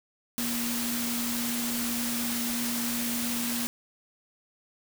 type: tone in noise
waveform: sine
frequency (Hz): 237.6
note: A#3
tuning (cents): +33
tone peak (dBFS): -31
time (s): 0.38-3.67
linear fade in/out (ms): 0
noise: white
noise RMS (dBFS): -32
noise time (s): 0.38-3.67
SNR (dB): -2
effects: none